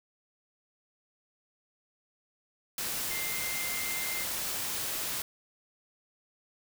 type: tone in noise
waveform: sine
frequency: 2093 Hz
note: C7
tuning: in tune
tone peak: -37 dBFS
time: 3.11-4.24 s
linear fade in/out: 2 ms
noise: white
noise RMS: -34 dBFS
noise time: 2.78-5.22 s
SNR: -6 dB
effects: none